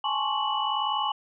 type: tone cluster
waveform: sine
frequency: 830 / 871 / 1067 / 1126 / 2957 Hz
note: G#5 / A5 / C6 / C#6 / F#7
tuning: -1 / -18 / +34 / +27 / -2 cents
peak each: -31 dBFS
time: 0.04-1.12 s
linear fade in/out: 5 ms
effects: none